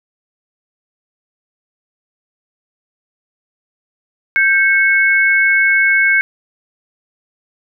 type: tone pair together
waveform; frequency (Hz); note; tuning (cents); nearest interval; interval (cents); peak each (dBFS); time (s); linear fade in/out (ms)
sine; 1573.7 / 2200; G6 / C#7; +6 / -14; tritone; 580; -12; 4.36-6.21; 0
effects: none